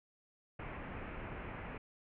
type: low-pass noise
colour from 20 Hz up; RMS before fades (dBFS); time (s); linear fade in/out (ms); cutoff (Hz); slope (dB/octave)
pink; -45; 0.59-1.78; 5; 2600; 48
effects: none